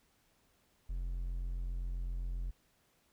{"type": "tone", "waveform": "triangle", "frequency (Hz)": 43.79, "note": "F1", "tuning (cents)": 5, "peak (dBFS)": -33, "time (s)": [0.89, 2.51], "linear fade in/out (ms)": 10, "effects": ["pink hiss -72 dBFS RMS until 3.12 s"]}